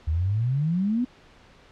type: exponential sweep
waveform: sine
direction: up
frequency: 74.4 to 256.1 Hz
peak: -21 dBFS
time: 0.07-1.05 s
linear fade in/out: 10 ms
effects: pink hiss -53 dBFS RMS until 1.71 s + low-pass 4000 Hz 12 dB/octave